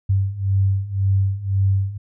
sine beating tone pair, 96.2 / 98.1 Hz, G2 / G2, -32 / +2 cents, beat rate 1.9 Hz, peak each -21 / -18 dBFS, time 0.09-1.98 s, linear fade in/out 10 ms, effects none

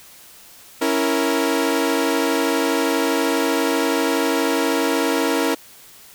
sawtooth chord, A# diminished, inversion first, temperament equal, 277.2 / 329.6 / 466.2 Hz, C#4 / E4 / A#4, 0 / 0 / 0 cents, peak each -18 dBFS, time 0.81-5.55 s, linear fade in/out 10 ms, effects white hiss -45 dBFS RMS until 6.14 s

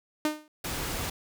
sawtooth tone with exponential decay, 304.8 Hz, D#4, 36 cents flat, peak -18 dBFS, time 0.25-0.48 s, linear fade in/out 2 ms, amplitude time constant 50 ms
pink noise, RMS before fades -33 dBFS, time 0.64-1.1 s, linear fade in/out 5 ms
effects none

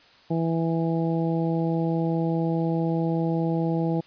harmonic tone, 164.81 Hz, E3, in tune, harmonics 1 / 2 / 3 / 4 / 5, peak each -24 / -27 / -31 / -35 / -35 dBFS, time 0.3-4.01 s, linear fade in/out 10 ms, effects white hiss -54 dBFS RMS until 4.06 s + resampled to 11025 Hz

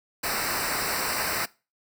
pink noise with comb filter, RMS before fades -28 dBFS, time 0.23-1.46 s, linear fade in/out 10 ms, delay 0.3 ms, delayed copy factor -0.85, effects noise-tail reverb RT60 0.3 s tail -21 dB re dry

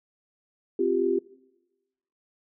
sine chord, C suspended fourth, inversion none, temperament just, 261.6 / 348.8 / 392.4 Hz, C4 / F4 / G4, 0 / -2 / +2 cents, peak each -30 / -25 / -24 dBFS, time 0.79-1.19 s, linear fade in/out 5 ms, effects noise-tail reverb RT60 1.0 s tail -21 dB re dry

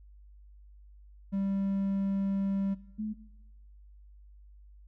triangle / sine tone pair in turn, 196 / 214.5 Hz, G3 / A3, 0 / -44 cents, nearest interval major second, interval 156 cents, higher second, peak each -26 / -31 dBFS, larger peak first, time 1.32-2.75 / 2.98-3.14 s, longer first, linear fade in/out 20 ms, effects noise-tail reverb RT60 1.0 s tail -19 dB re dry + added 50 Hz sine -51 dBFS peak until 4.87 s

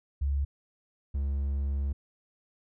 sine / triangle tone pair in turn, 70 / 69.56 Hz, C#2 / C#2, +18 / +7 cents, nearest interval unison, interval 11 cents, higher first, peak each -25 dBFS, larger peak neither, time 0.21-0.45 / 1.14-1.93 s, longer second, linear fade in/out 10 ms, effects none

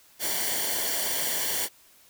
white noise with comb filter, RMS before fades -28 dBFS, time 0.19-1.69 s, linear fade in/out 50 ms, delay 0.78 ms, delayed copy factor -0.7, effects white hiss -57 dBFS RMS until 2.09 s

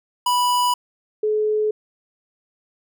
square / sine tone pair in turn, 984 / 427.3 Hz, B5 / G#4, -7 / +49 cents, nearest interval octave + major second, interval 1444 cents, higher first, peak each -17 dBFS, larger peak neither, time 0.26-0.74 / 1.23-1.71 s, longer neither, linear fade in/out 5 ms, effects none

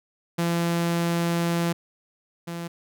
sawtooth tone pair in turn, 170 / 170 Hz, F3 / F3, -46 / -46 cents, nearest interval unison, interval 0 cents, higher neither, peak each -18 / -27 dBFS, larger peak first, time 0.38-1.73 / 2.47-2.68 s, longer first, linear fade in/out 10 ms, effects none

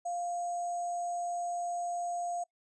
sine tone with sample-and-hold, 698.5 Hz, F5, in tune, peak -32 dBFS, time 0.05-2.44 s, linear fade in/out 10 ms, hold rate 7350 Hz, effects noise-tail reverb RT60 0.1 s tail -23 dB re dry + resampled to 24000 Hz

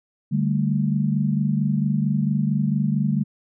sine chord, D suspended fourth, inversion none, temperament just, 146.83 / 195.78 / 220.2 Hz, D3 / G3 / A3, 0 / -2 / +2 cents, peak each -22 / -23 / -24 dBFS, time 0.31-3.24 s, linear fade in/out 20 ms, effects none

